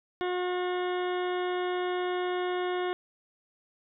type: harmonic tone with a mistuned harmonic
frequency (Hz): 360.8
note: F#4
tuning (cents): -44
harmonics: 1 / 2 / 3 / 4 / 5 / 6 / 8 / 9 / 10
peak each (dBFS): -29 / -35 / -39 / -41 / -43 / -45 / -47 / -48 / -49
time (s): 0.21-2.93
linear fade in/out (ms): 0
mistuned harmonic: 9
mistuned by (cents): +39
effects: none